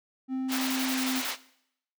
triangle tone with pitch glide, 261.6 to 259.8 Hz, C4 to C4, 0 to -12 cents, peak -26 dBFS, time 0.28-1.23 s, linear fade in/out 50 ms, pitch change -12 cents, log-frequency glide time 0.86-1.06 s
white band-pass noise, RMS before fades -34 dBFS, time 0.48-1.37 s, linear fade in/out 50 ms, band 580 to 4600 Hz, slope 12 dB/octave
blue noise bursts, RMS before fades -36 dBFS, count 9, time 0.52-1.307 s, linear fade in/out 0 ms, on 59 ms, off 32 ms
effects noise-tail reverb RT60 0.7 s tail -17 dB re dry

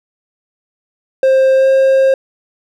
triangle tone with pitch glide, 529 to 533.9 Hz, C5 to C5, +19 to +35 cents, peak -5 dBFS, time 1.23-2.14 s, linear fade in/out 2 ms, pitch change +16 cents, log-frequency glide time 1.55-1.68 s, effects none

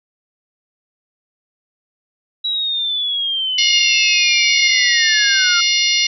sine linear sweep, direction down, 3900 to 1364 Hz, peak -17 dBFS, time 2.44-5.61 s, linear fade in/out 10 ms
harmonic tone, 711 Hz, F5, 31 cents sharp, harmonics 3 / 4 / 5 / 6 / 7 / 8, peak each -19 / -19 / -21 / -20 / -22 / -21 dBFS, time 3.58-6.07 s, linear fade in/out 5 ms
effects none

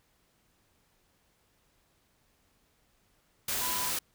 sine tone in noise, 996 Hz, B5, 14 cents sharp, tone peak -37 dBFS, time 3.61-3.9 s, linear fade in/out 5 ms, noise white, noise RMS -32 dBFS, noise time 3.48-3.99 s, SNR -8 dB, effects pink hiss -70 dBFS RMS until 4.14 s

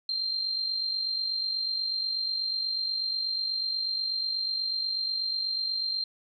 sine tone with amplitude modulation, 4166 Hz, C8, 8 cents flat, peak -25 dBFS, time 0.09-6.04 s, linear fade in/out 2 ms, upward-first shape sine, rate 48.2 Hz, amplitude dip 50%, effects none

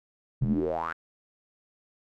square tone with band-pass filter sweep, 41.03 Hz, E1, 7 cents flat, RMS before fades -28 dBFS, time 0.41-0.93 s, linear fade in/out 10 ms, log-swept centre 130 to 1600 Hz, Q 8.4, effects none

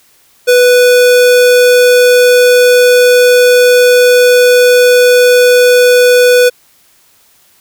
square tone, 493.9 Hz, B4, in tune, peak -4 dBFS, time 0.47-6.5 s, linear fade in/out 20 ms, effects white hiss -48 dBFS RMS until 7.6 s

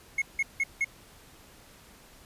triangle tone bursts, 2173 Hz, C#7, 35 cents flat, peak -22 dBFS, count 4, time 0.18-0.846 s, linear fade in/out 5 ms, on 39 ms, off 170 ms, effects pink hiss -54 dBFS RMS until 2.25 s + resampled to 32000 Hz

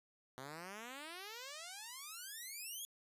5% pulse exponential sweep, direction up, 126.5 to 3413 Hz, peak -36 dBFS, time 0.38-2.85 s, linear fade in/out 0 ms, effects resampled to 32000 Hz

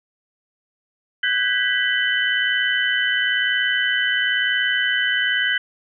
sine tone cluster, 1511 / 1632 / 1968 / 3025 Hz, F#6 / G#6 / B6 / F#7, +36 / -31 / -7 / +38 cents, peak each -23 dBFS, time 1.23-5.58 s, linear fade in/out 5 ms, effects none

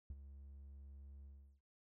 triangle tone with ADSR envelope, 69.3 Hz, C#2, in tune, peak -40 dBFS, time 0.1-1.61 s, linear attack 3 ms, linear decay 38 ms, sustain -11 dB, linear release 360 ms, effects noise-tail reverb RT60 0.4 s tail -25 dB re dry + tanh soft clip ceiling -37 dBFS

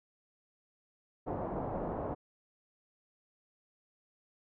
white low-pass noise, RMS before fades -37 dBFS, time 1.26-2.15 s, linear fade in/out 20 ms, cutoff 810 Hz, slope 24 dB/octave, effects none

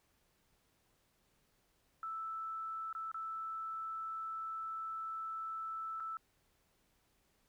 sine tone with dropouts, 1318.5 Hz, E6, in tune, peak -39 dBFS, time 2.03-6.17 s, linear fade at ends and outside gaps 1 ms, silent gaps 2.928-2.95 / 3.116-3.144 / 6-6.004 s, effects pink hiss -75 dBFS RMS until 7.48 s

